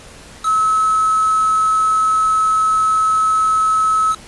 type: tone with quantisation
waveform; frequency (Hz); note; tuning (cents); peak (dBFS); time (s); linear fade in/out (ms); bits
sine; 1291; E6; -37; -12; 0.43-4.16; 50; 4
effects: pink hiss -39 dBFS RMS until 4.27 s + resampled to 24000 Hz